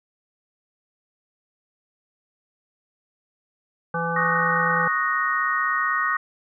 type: harmonic tone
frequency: 167.7 Hz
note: E3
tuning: 30 cents sharp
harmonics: 1 / 3 / 5 / 7 / 9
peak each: -29 / -29 / -29 / -29 / -29 dBFS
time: 3.94-4.88 s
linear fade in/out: 5 ms
type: chord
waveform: sine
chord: D# minor seventh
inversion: third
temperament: equal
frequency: 1108.7 / 1244.5 / 1480 / 1864.7 Hz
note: C#6 / D#6 / F#6 / A#6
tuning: 0 / 0 / 0 / 0 cents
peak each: -27 / -25 / -28 / -24 dBFS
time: 4.16-6.17 s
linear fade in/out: 5 ms
effects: none